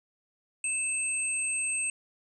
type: tone pair together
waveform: sine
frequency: 2626 / 8316 Hz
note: E7 / C9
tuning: -7 / -12 cents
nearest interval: octave + minor sixth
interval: 1995 cents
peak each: -32 / -29 dBFS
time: 0.64-1.9 s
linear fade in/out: 2 ms
effects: none